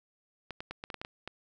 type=clicks; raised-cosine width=0.3 ms; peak=-23 dBFS; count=9; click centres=0.507 / 0.605 / 0.71 / 0.839 / 0.902 / 0.943 / 1.015 / 1.049 / 1.276 s; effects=none